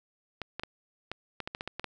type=clicks; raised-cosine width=0.3 ms; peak=-19 dBFS; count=11; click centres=0.417 / 0.596 / 0.635 / 1.116 / 1.403 / 1.475 / 1.549 / 1.609 / 1.676 / 1.796 / 1.843 s; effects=none